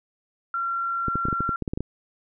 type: tone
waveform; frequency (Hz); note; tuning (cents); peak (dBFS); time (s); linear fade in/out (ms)
sine; 1369; F6; -35; -24; 0.54-1.56; 2
type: clicks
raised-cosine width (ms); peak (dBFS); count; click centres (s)
3; -14; 12; 1.083 / 1.156 / 1.254 / 1.285 / 1.328 / 1.406 / 1.492 / 1.623 / 1.678 / 1.735 / 1.775 / 1.806
effects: none